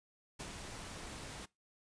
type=noise with ADSR envelope; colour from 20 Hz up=pink; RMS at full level=-43 dBFS; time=0.39-1.46 s; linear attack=11 ms; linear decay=59 ms; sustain=-4 dB; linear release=13 ms; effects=noise-tail reverb RT60 0.2 s tail -21 dB re dry + resampled to 22050 Hz